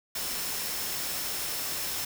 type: tone in noise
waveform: sine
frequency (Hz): 5320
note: E8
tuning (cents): +15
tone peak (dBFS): -41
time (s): 0.15-2.05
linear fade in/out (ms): 5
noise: white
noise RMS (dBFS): -33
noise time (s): 0.15-2.05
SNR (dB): -11
effects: none